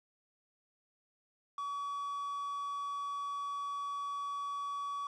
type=tone with quantisation; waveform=triangle; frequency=1135 Hz; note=C#6; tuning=41 cents sharp; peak=-34 dBFS; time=1.58-5.07 s; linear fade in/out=2 ms; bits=10; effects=resampled to 22050 Hz